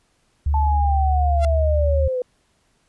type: tone with pitch glide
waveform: sine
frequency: 72.1 to 74.73 Hz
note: D2 to D2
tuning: -31 to +31 cents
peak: -16 dBFS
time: 0.46-2.08 s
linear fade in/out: 5 ms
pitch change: +62 cents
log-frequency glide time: 1.42-1.67 s
type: linear sweep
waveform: sine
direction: down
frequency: 880 to 493.9 Hz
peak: -20 dBFS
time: 0.54-2.22 s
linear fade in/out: 2 ms
type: tone with exponential growth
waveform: sawtooth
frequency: 688 Hz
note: F5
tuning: 26 cents flat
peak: -19 dBFS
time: 1.37-1.45 s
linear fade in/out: 2 ms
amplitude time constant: 16 ms
effects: pink hiss -64 dBFS RMS until 2.88 s + resampled to 24000 Hz